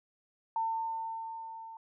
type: tone with level ramp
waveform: sine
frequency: 901 Hz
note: A5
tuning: 41 cents sharp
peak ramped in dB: -28 to -44 dBFS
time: 0.56-1.77 s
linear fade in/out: 2 ms
effects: none